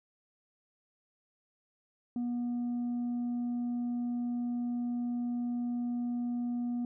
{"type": "tone", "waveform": "sine", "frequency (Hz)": 241.5, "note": "B3", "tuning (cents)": -39, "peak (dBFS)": -28, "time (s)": [2.16, 6.85], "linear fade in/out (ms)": 2, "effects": ["tanh soft clip ceiling -30 dBFS"]}